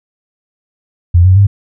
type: tone with pitch steps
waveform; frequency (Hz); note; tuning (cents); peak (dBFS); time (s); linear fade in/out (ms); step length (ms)
sine; 87 / 93.24 / 99.94; F2 / F#2 / G2; -6 / +14 / +34; -3; 1.14-1.47; 10; 110
effects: none